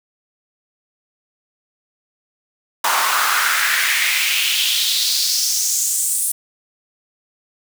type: noise with high-pass filter sweep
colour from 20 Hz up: pink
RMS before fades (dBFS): -18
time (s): 2.84-6.32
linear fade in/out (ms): 5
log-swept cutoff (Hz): 940 to 9600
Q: 3.3
effects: none